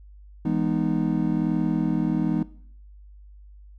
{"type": "chord", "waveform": "triangle", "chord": "E major seventh", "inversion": "none", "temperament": "just", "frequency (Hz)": [164.81, 206, 247.2, 309], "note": ["E3", "G#3", "B3", "D#4"], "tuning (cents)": [0, -14, 2, -12], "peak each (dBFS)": -25, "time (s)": [0.45, 2.43], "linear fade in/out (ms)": 5, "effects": ["noise-tail reverb RT60 0.6 s tail -19 dB re dry", "added 50 Hz sine -44 dBFS peak until 3.78 s"]}